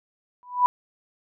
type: tone with exponential growth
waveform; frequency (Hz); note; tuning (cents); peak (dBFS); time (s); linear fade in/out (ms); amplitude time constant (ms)
sine; 987.8; B5; 0; -11; 0.43-0.66; 0; 50
effects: none